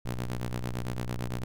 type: ring-modulated tone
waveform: sawtooth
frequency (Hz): 61.74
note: B1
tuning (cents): 0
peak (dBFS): -24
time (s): 0.05-1.44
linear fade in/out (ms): 5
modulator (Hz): 57.3
effects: none